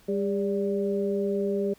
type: tone cluster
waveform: sine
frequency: 199.4 / 401.9 / 582 Hz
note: G3 / G4 / D5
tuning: +30 / +43 / -16 cents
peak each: -29 / -26 / -33 dBFS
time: 0.08-1.74 s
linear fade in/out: 10 ms
effects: pink hiss -58 dBFS RMS until 1.78 s